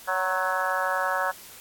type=harmonic tone with a mistuned harmonic; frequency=186.5 Hz; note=F#3; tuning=14 cents sharp; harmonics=3 / 4 / 5 / 6 / 7 / 8 / 9; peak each=-31 / -31 / -31 / -31 / -31 / -31 / -31 dBFS; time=0.07-1.32 s; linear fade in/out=20 ms; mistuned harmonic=6; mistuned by=-42 cents; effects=white hiss -46 dBFS RMS until 1.6 s + AAC 64 kbps